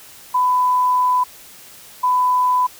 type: tone pair in turn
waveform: sine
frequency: 1000 / 1000 Hz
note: B5 / B5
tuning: +21 / +21 cents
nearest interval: unison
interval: 0 cents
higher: neither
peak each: -13 dBFS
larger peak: neither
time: 0.34-1.24 / 2.03-2.67 s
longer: first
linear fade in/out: 10 ms
effects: white hiss -42 dBFS RMS until 2.79 s